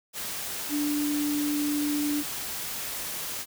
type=tone in noise; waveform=sine; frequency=293.7 Hz; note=D4; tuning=in tune; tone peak=-25 dBFS; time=0.69-2.24 s; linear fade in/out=50 ms; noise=white; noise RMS=-34 dBFS; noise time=0.13-3.46 s; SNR=+6 dB; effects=none